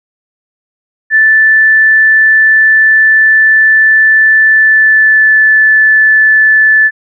sine tone with pitch glide, 1757 to 1744.9 Hz, A6 to A6, -3 to -15 cents, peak -3 dBFS, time 1.1-6.91 s, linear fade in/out 50 ms, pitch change -12 cents, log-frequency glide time 4.48-5.32 s, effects none

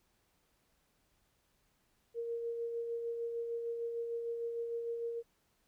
sine tone with tremolo, 466.2 Hz, A#4, in tune, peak -34 dBFS, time 2.14-5.23 s, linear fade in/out 50 ms, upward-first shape sine, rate 6.6 Hz, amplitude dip 35%, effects pink hiss -75 dBFS RMS until 5.67 s

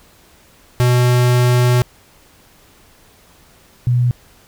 square / sine tone pair in turn, 123.47 / 122.79 Hz, B2 / B2, 0 / -10 cents, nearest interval unison, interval 10 cents, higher first, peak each -11 dBFS, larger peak neither, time 0.8-1.82 / 3.87-4.11 s, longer first, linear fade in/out 0 ms, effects pink hiss -49 dBFS RMS until 4.47 s

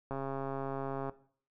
click train, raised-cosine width 1 ms, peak -24 dBFS, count 135, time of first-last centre 0.11-1.095 s, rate 136 Hz, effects noise-tail reverb RT60 0.5 s tail -17 dB re dry

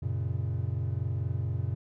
triangle chord, F# major, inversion none, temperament equal with one note detuned, 92.5 / 116.54 / 137.48 Hz, F#2 / A#2 / C#3, 0 / 0 / -14 cents, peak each -30 / -30 / -33 dBFS, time 0.02-1.75 s, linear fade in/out 10 ms, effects none

